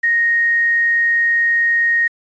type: tone with quantisation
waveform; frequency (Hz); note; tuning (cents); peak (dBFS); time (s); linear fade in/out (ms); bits
sine; 1864.7; A#6; 0; -12; 0.03-2.08; 10; 7
effects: resampled to 16000 Hz